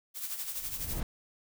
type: noise with tremolo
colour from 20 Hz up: blue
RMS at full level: -35 dBFS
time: 0.14-1.01 s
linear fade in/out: 50 ms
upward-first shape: sine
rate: 12 Hz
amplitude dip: 60%
type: noise with exponential growth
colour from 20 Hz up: brown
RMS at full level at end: -29 dBFS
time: 0.43-1.03 s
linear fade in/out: 2 ms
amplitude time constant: 130 ms
effects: none